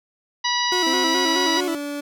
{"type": "harmonic tone", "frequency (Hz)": 974, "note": "B5", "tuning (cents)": -24, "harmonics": [1, 2, 3, 4, 5, 6], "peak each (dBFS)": [-24, -26, -28, -26, -27, -32], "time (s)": [0.44, 1.61], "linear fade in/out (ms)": 10}
{"type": "tone with vibrato", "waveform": "40% pulse", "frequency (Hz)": 345.3, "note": "F4", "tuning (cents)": -20, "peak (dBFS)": -22, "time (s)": [0.72, 1.75], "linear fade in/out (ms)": 2, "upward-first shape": "square", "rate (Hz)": 4.7, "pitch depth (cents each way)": 83}
{"type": "tone with pitch glide", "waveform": "30% pulse", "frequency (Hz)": [261.6, 288.6], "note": ["C4", "D4"], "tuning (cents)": [0, -30], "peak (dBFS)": -24, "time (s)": [0.86, 2.01], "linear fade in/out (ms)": 10, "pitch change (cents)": 170, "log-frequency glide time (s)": [1.02, 1.67]}
{"effects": []}